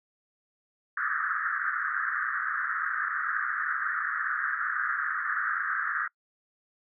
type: band-pass noise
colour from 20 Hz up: white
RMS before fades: -30 dBFS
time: 0.97-6.08 s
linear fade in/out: 5 ms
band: 1200 to 1800 Hz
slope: 96 dB/octave
effects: noise-tail reverb RT60 0.1 s tail -25 dB re dry